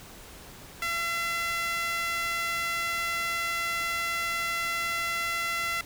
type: tone with high-pass filter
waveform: sawtooth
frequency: 678 Hz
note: E5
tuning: 49 cents sharp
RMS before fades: -30 dBFS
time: 0.82-5.81 s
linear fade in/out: 2 ms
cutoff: 1700 Hz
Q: 3
effects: pink hiss -47 dBFS RMS until 5.85 s